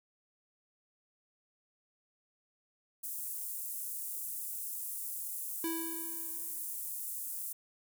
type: high-pass noise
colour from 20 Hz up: pink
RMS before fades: -40 dBFS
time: 3.03-7.53 s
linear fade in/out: 10 ms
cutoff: 9400 Hz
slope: 24 dB/octave
type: tone with exponential decay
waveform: square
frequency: 329.4 Hz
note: E4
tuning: 1 cent flat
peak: -33 dBFS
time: 5.64-6.79 s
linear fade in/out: 2 ms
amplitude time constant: 250 ms
effects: none

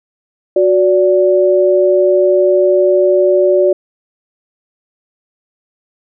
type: tone pair together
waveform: sine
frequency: 367.5 / 580 Hz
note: F#4 / D5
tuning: -12 / -22 cents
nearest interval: minor sixth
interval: 790 cents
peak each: -10 dBFS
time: 0.56-3.73 s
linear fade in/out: 5 ms
effects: none

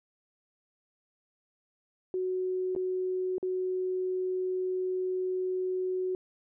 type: tone with dropouts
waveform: sine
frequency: 370 Hz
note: F#4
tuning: in tune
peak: -28 dBFS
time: 2.14-6.15 s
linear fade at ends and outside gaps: 1 ms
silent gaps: 2.751-2.762 / 3.382-3.428 s
effects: none

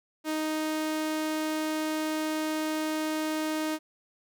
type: tone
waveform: sawtooth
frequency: 311.2 Hz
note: D#4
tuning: in tune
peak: -24 dBFS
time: 0.24-3.79 s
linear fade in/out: 50 ms
effects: none

